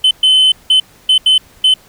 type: tone bursts at uneven times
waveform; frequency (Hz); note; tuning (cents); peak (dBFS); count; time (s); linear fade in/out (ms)
sine; 3050; G7; -48; -3; 6; 0.04-0.11 / 0.23-0.52 / 0.7-0.8 / 1.09-1.18 / 1.26-1.38 / 1.64-1.74; 5
effects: tanh soft clip ceiling -5 dBFS + pink hiss -45 dBFS RMS until 1.88 s